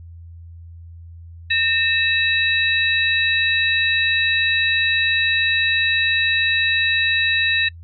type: tone cluster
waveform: sine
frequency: 1823 / 2623 / 3880 Hz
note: A#6 / E7 / B7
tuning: -39 / -9 / -31 cents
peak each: -19 / -20 / -21 dBFS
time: 1.5-7.69 s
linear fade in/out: 10 ms
effects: noise-tail reverb RT60 0.1 s tail -26 dB re dry + added 84 Hz sine -36 dBFS peak until 7.83 s